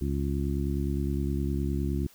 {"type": "harmonic tone", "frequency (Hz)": 69.7, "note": "C#2", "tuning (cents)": 10, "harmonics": [1, 2, 3, 4, 5], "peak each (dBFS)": [-29, -32, -34, -35, -36], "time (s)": [0.01, 2.07], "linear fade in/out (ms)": 5, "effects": ["white hiss -57 dBFS RMS until 2.14 s"]}